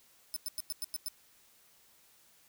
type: tone bursts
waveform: 10% pulse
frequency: 5274 Hz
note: E8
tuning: in tune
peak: -28 dBFS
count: 7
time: 0.34-1.083 s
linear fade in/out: 0 ms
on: 23 ms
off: 97 ms
effects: white hiss -64 dBFS RMS until 2.48 s